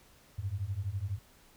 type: beating tone pair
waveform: sine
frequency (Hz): 91.7 / 103.7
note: F#2 / G#2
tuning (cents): -15 / -2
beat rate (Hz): 12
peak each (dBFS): -36 / -35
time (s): 0.38-1.19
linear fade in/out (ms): 10
effects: pink hiss -61 dBFS RMS until 1.56 s